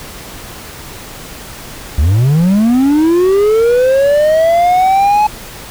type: linear sweep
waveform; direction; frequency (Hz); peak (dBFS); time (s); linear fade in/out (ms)
triangle; up; 65.5 to 853; -5; 1.98-5.27; 5
effects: pink hiss -30 dBFS RMS until 5.7 s